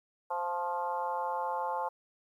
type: harmonic tone with a mistuned harmonic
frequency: 174.61 Hz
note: F3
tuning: in tune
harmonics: 3 / 4 / 5 / 6 / 7 / 8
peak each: -38 / -41 / -33 / -38 / -48 / -48 dBFS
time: 0.3-1.89 s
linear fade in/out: 10 ms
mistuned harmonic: 6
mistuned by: +19 cents
effects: 11-bit